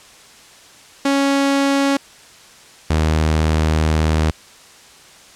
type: tone pair in turn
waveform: sawtooth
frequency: 277.2 / 78.35 Hz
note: C#4 / D#2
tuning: 0 / +13 cents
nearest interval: octave + minor seventh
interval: 2187 cents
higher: first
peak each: -10 dBFS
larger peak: neither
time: 1.05-1.97 / 2.9-4.31 s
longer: second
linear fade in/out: 5 ms
effects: white hiss -44 dBFS RMS until 5.35 s + low-pass 8000 Hz 12 dB/octave